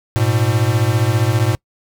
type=beating tone pair; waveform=square; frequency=105.4 / 120.4 Hz; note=G#2 / B2; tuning=+26 / -44 cents; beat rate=15 Hz; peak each=-17 dBFS; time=0.16-1.55 s; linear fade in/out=0 ms; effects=noise-tail reverb RT60 0.1 s tail -26 dB re dry